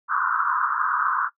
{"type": "band-pass noise", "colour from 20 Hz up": "white", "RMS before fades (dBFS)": -23, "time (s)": [0.08, 1.3], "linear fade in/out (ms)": 50, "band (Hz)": [1000, 1500], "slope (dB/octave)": 96, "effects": ["noise-tail reverb RT60 0.1 s tail -18 dB re dry"]}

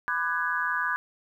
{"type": "chord", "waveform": "sine", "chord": "G# half-diminished seventh", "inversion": "first", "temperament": "just", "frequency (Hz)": [996.7, 1196.1, 1495.1, 1661.2], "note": ["B5", "D6", "F#6", "G#6"], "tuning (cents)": [16, 31, 18, 0], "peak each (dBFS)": [-32, -32, -30, -29], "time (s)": [0.08, 0.96], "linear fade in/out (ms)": 0, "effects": ["10-bit"]}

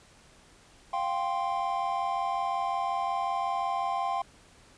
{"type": "chord", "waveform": "triangle", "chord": "F suspended second", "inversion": "none", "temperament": "equal", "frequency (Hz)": [698.5, 784, 1046.5], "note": ["F5", "G5", "C6"], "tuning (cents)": [0, 0, 0], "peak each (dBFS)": [-31, -29, -30], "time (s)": [0.93, 4.22], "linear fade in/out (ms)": 5, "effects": ["pink hiss -57 dBFS RMS until 4.77 s", "resampled to 22050 Hz"]}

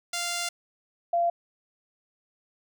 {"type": "tone pair in turn", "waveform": ["5% pulse", "sine"], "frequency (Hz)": [696, 687.6], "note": ["F5", "F5"], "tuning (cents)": [-6, -27], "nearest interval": "unison", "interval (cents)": 21, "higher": "first", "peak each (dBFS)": [-17, -21], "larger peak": "first", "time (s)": [[0.13, 0.49], [1.13, 1.3]], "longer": "first", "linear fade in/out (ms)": 5, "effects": []}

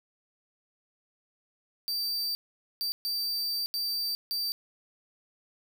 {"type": "tone bursts at uneven times", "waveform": "45% pulse", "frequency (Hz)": 4651, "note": "D8", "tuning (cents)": -18, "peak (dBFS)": -28, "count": 5, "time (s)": [[1.88, 2.35], [2.81, 2.92], [3.05, 3.66], [3.74, 4.15], [4.31, 4.52]], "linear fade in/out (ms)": 0, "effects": []}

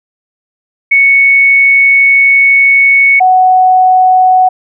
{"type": "tone pair in turn", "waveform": "sine", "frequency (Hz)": [2217, 742.6], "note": ["C#7", "F#5"], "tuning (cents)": [0, 6], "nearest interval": "octave + perfect fifth", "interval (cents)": 1894, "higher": "first", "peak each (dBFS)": -3, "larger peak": "neither", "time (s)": [[0.91, 3.2], [3.2, 4.49]], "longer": "first", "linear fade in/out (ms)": 10, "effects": []}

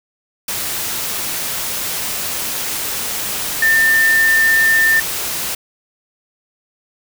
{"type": "tone in noise", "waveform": "sine", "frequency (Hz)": 1796, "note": "A6", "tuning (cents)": 35, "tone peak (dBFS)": -10, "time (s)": [3.62, 5], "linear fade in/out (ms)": 5, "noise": "white", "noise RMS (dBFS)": -22, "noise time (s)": [0.48, 5.55], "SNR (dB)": 9, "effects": []}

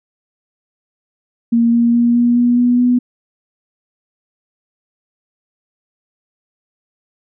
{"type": "tone with pitch steps", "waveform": "sine", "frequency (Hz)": [233.1, 235.3, 237.4, 239.7, 241.9, 244.1, 246.4], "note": ["A#3", "A#3", "A#3", "A#3", "B3", "B3", "B3"], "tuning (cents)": [0, 16, 32, 48, -36, -20, -4], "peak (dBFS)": -9, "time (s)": [1.52, 2.99], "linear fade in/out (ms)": 10, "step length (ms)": 210, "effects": []}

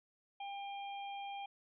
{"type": "harmonic tone", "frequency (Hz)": 799, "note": "G5", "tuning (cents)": 33, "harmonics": [1, 3, 4], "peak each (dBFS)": [-42, -52, -53], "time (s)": [0.4, 1.46], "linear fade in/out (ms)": 5, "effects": []}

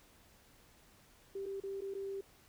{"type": "tone with dropouts", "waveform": "sine", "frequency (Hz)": 392, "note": "G4", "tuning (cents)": 0, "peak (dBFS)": -38, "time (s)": [1.35, 2.21], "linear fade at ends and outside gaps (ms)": 5, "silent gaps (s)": [[1.458, 1.462], [1.602, 1.635], [1.808, 1.818], [1.94, 1.949]], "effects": ["pink hiss -64 dBFS RMS until 2.48 s"]}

